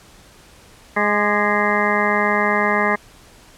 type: harmonic tone with a mistuned harmonic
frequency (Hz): 207.7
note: G#3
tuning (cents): 0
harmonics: 1 / 2 / 3 / 4 / 5 / 6 / 8 / 9 / 10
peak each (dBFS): -24 / -24 / -24 / -24 / -24 / -24 / -24 / -24 / -24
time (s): 0.96-2.96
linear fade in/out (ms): 10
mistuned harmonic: 6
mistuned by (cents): -47
effects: pink hiss -47 dBFS RMS until 3.57 s + low-pass 11000 Hz 12 dB/octave